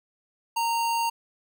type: tone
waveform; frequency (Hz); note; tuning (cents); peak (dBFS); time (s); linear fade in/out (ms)
square; 925; A#5; -14; -24; 0.56-1.1; 10
effects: none